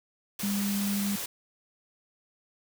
sine tone in noise, 201.3 Hz, G3, 46 cents sharp, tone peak -27 dBFS, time 0.43-1.16 s, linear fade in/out 5 ms, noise white, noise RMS -35 dBFS, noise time 0.39-1.26 s, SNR +5 dB, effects none

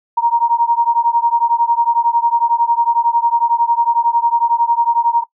sine beating tone pair, 932.3 / 943.3 Hz, A#5 / A#5, 0 / +20 cents, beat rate 11 Hz, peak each -14 dBFS, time 0.17-5.24 s, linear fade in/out 10 ms, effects noise-tail reverb RT60 0.1 s tail -20 dB re dry

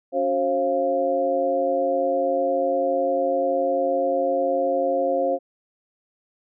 sine tone cluster, 282.3 / 373.8 / 535 / 693 Hz, C#4 / F#4 / C5 / F5, +32 / +18 / +38 / -14 cents, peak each -29 / -30 / -21 / -25 dBFS, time 0.12-5.39 s, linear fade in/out 50 ms, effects none

